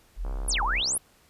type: tone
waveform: sine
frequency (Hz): 41.86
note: E1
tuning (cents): +27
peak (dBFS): -28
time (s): 0.16-0.83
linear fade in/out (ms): 50
type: click train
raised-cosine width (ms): 1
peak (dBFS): -28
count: 48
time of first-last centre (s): 0.25-0.966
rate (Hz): 65.6
type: exponential two-way sweep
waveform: sine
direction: down then up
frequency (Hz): 11670 to 787 to 11670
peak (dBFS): -24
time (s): 0.48-0.98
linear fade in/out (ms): 5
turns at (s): 0.63
effects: pink hiss -60 dBFS RMS until 1.29 s + resampled to 32000 Hz